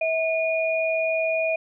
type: tone pair together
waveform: sine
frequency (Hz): 647.3 / 2444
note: E5 / D#7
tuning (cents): -32 / -32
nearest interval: octave + major seventh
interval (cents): 2300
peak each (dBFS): -22 / -26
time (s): 0.01-1.56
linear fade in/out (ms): 5
effects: none